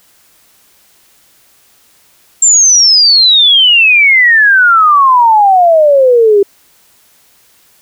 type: exponential sweep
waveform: sine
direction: down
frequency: 7459 to 392 Hz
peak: -3 dBFS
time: 2.42-6.43 s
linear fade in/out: 5 ms
effects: white hiss -48 dBFS RMS until 7.81 s